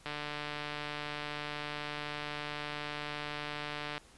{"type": "click train", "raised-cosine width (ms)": 0.3, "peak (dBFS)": -22, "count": 581, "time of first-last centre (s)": [0.06, 3.979], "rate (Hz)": 148, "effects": ["pink hiss -59 dBFS RMS until 4.17 s", "resampled to 24000 Hz"]}